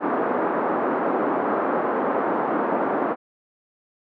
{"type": "band-pass noise", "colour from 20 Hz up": "pink", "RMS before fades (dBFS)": -23, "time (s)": [0, 3.16], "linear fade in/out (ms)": 50, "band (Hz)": [260, 1300], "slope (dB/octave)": 24, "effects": []}